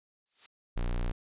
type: noise with exponential growth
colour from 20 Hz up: blue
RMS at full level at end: -41 dBFS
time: 0.26-0.46 s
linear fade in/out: 0 ms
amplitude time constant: 42 ms
type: tone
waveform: square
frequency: 29.8 Hz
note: A#0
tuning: 39 cents sharp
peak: -29 dBFS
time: 0.76-1.12 s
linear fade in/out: 10 ms
effects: resampled to 8000 Hz